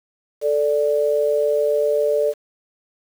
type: tone pair together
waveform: sine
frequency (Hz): 440 / 587.3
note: A4 / D5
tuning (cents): 0 / 0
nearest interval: perfect fourth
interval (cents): 500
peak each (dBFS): -19 / -18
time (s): 0.41-2.34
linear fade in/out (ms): 50
effects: 7-bit